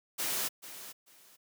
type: noise with echo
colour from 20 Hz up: white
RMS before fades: -33 dBFS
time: 0.18-0.49 s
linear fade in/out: 20 ms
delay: 440 ms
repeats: 2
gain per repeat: -13 dB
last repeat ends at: 1.37 s
effects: high-pass 150 Hz 12 dB/octave